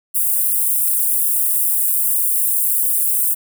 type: high-pass noise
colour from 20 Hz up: white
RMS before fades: -17 dBFS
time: 0.14-3.35 s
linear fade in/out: 20 ms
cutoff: 8800 Hz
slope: 48 dB/octave
effects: none